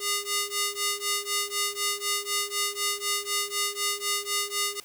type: ring-modulated tone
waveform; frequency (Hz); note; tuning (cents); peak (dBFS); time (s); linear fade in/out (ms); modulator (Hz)
5% pulse; 816; G#5; -31; -12; 0-4.8; 2; 410
effects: white hiss -52 dBFS RMS until 4.84 s